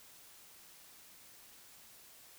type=silence; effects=white hiss -58 dBFS RMS until 2.38 s